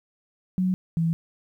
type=tone pair in turn; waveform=sine; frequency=184.7 / 165.03 Hz; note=F#3 / E3; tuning=-3 / +2 cents; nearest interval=major second; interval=195 cents; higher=first; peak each=-20 dBFS; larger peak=neither; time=0.58-0.74 / 0.97-1.13 s; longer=neither; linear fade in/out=0 ms; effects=10-bit